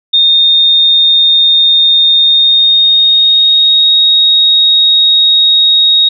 sine tone with pitch glide, 3668 to 3760 Hz, A#7 to A#7, -29 to +14 cents, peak -4 dBFS, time 0.13-6.09 s, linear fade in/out 10 ms, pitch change +43 cents, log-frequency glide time 2.16-3.92 s, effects none

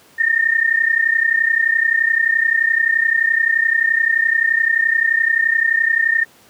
sine tone pair together, 1806.4 / 1838 Hz, A6 / A#6, +45 / -25 cents, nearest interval unison, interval 30 cents, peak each -16 dBFS, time 0.18-6.25 s, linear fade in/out 20 ms, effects pink hiss -49 dBFS RMS until 6.49 s + high-pass 150 Hz 12 dB/octave

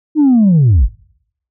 sine linear sweep, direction down, 315.1 to 38.12 Hz, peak -4 dBFS, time 0.15-0.89 s, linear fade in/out 50 ms, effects noise-tail reverb RT60 0.7 s tail -25 dB re dry + tanh soft clip ceiling -4 dBFS

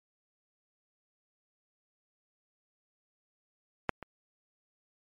clicks, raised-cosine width 0.5 ms, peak -11 / -26 dBFS, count 2, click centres 3.893 / 4.027 s, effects MP3 48 kbps

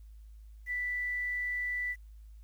sine tone with quantisation, 1975.5 Hz, B6, in tune, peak -31 dBFS, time 0.66-1.96 s, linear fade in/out 50 ms, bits 10, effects added 53 Hz sine -48 dBFS peak until 2.43 s + white hiss -75 dBFS RMS until 2.43 s

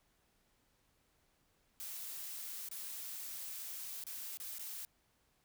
blue noise with dropouts, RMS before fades -45 dBFS, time 1.8-4.85 s, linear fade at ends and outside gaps 0 ms, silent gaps 2.687-2.713 / 4.038-4.067 / 4.372-4.401 / 4.584-4.595 s, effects pink hiss -75 dBFS RMS until 5.44 s

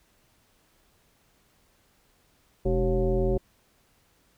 sine tone with frequency modulation, 211.5 Hz, G#3, 32 cents sharp, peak -21 dBFS, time 2.65-3.38 s, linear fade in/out 10 ms, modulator 168 Hz, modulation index 1.9, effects pink hiss -65 dBFS RMS until 4.37 s

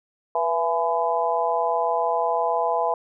harmonic tone with a mistuned harmonic, 167.8 Hz, E3, 31 cents sharp, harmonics 3 / 4 / 5 / 6, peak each -27 / -24 / -25 / -26 dBFS, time 0.35-2.94 s, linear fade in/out 2 ms, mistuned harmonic 3, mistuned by -47 cents, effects none

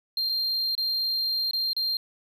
triangle tone with dropouts, 4186 Hz, C8, in tune, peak -23 dBFS, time 0.17-1.97 s, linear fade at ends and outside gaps 2 ms, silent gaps 0.291-0.294 / 0.752-0.778 / 1.511-1.533 / 1.732-1.765 s, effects none

